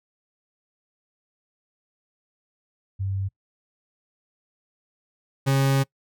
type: tone pair in turn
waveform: sine / 40% pulse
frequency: 97 / 136.23 Hz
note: G2 / C#3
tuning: -18 / -30 cents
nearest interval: tritone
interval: 588 cents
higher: second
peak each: -24 / -17 dBFS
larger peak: second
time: 2.99-3.29 / 5.46-5.84 s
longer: second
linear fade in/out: 20 ms
effects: noise-tail reverb RT60 0.1 s tail -24 dB re dry